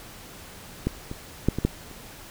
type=clicks; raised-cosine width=3 ms; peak=-10 / -20 / -6 / -14 / -7 / -29 dBFS; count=6; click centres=0.87 / 1.114 / 1.486 / 1.586 / 1.65 / 1.913 s; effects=pink hiss -44 dBFS RMS until 2.3 s